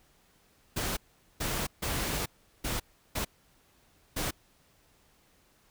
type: noise bursts at uneven times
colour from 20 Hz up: pink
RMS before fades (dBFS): -32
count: 6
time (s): 0.76-0.97 / 1.4-1.67 / 1.82-2.26 / 2.64-2.8 / 3.15-3.25 / 4.16-4.31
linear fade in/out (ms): 10
effects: pink hiss -65 dBFS RMS until 5.7 s